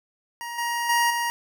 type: tone with level steps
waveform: 25% pulse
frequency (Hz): 945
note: A#5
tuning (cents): +23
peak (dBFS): -28 / -21 / -15 / -20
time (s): 0.41-1.3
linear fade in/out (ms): 0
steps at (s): 0.58 / 0.89 / 1.1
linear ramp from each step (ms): 5
effects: none